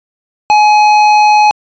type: tone with hard clipping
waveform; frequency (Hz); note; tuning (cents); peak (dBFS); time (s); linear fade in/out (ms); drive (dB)
triangle; 843; G#5; +26; -6; 0.5-1.51; 0; 14
effects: resampled to 16000 Hz